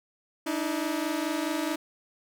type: tone pair together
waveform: sawtooth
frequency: 296 / 320.7 Hz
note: D4 / E4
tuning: +14 / -48 cents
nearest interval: minor second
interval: 138 cents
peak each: -27 / -26 dBFS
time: 0.46-1.76 s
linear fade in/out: 10 ms
effects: none